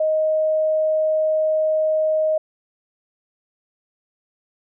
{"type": "tone", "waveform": "sine", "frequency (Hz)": 625, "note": "D#5", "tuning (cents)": 8, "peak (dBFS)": -16, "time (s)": [0, 2.38], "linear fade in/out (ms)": 5, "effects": []}